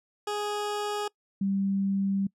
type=tone pair in turn; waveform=20% pulse / sine; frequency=415.3 / 196 Hz; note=G#4 / G3; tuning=0 / 0 cents; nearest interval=octave + minor second; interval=1300 cents; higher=first; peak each=-24 dBFS; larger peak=neither; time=0.27-1.08 / 1.41-2.27 s; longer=second; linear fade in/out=5 ms; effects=noise-tail reverb RT60 0.1 s tail -24 dB re dry + low-pass 10000 Hz 12 dB/octave